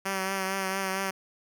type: tone with vibrato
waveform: 5% pulse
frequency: 192 Hz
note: G3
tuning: 36 cents flat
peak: -17 dBFS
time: 0.05-1.11 s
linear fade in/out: 10 ms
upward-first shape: triangle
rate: 4.4 Hz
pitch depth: 33 cents each way
effects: none